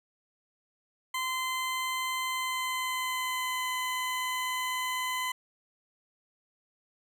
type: tone with pitch glide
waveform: 20% pulse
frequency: 1032 to 1016 Hz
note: C6 to B5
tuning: -24 to +49 cents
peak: -25 dBFS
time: 1.14-5.32 s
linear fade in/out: 5 ms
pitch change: -27 cents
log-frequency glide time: 2.27-3.75 s
effects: none